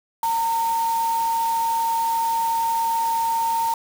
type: tone in noise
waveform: sine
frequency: 915 Hz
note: A#5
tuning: 32 cents flat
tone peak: -19 dBFS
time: 0.23-3.74 s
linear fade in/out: 2 ms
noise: white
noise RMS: -35 dBFS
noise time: 0.23-3.74 s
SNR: +13 dB
effects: none